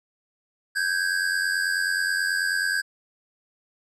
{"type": "tone pair together", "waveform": "square", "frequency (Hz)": [1554.7, 1644], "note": ["G6", "G#6"], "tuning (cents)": [-15, -18], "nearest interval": "minor second", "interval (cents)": 97, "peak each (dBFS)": -26, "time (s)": [0.75, 2.82], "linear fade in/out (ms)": 20, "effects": ["low-pass 10000 Hz 12 dB/octave"]}